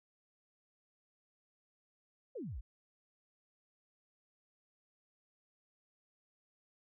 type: exponential sweep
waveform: sine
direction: down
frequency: 583 to 41.93 Hz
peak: -40 dBFS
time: 2.35-2.61 s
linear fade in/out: 10 ms
effects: none